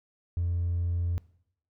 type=tone with hard clipping; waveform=sine; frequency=86.6 Hz; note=F2; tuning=14 cents flat; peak=-26 dBFS; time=0.37-1.18 s; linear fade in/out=0 ms; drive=1 dB; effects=noise-tail reverb RT60 0.7 s tail -21 dB re dry